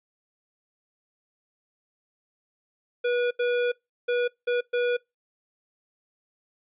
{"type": "tone bursts at uneven times", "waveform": "square", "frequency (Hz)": 486.1, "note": "B4", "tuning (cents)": -28, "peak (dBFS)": -23, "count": 5, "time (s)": [[3.04, 3.31], [3.39, 3.72], [4.08, 4.28], [4.47, 4.61], [4.73, 4.97]], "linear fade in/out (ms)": 10, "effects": ["noise-tail reverb RT60 0.2 s tail -24 dB re dry", "resampled to 8000 Hz"]}